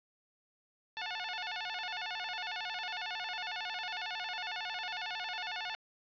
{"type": "tone with vibrato", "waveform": "10% pulse", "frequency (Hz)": 800, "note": "G5", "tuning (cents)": 35, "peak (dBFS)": -28, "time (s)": [0.97, 5.75], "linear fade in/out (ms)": 0, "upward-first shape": "square", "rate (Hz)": 11, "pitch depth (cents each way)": 170, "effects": ["resampled to 11025 Hz", "9-bit"]}